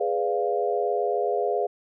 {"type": "chord", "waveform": "sine", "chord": "G# diminished seventh", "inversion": "none", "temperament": "equal with one note detuned", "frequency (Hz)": [415.3, 493.9, 581.3, 698.5], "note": ["G#4", "B4", "D5", "F5"], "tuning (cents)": [0, 0, -18, 0], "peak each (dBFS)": [-26, -28, -31, -27], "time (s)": [0, 1.67], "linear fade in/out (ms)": 10, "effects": []}